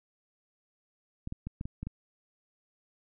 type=clicks; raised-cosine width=5 ms; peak=-24 dBFS; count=7; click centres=1.274 / 1.324 / 1.47 / 1.611 / 1.655 / 1.83 / 1.87 s; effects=none